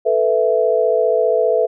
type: chord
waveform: sine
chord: A suspended second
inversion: none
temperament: just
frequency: 440 / 495 / 660 Hz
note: A4 / B4 / E5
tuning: 0 / +4 / +2 cents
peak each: -17 dBFS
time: 0.05-1.67 s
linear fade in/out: 20 ms
effects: none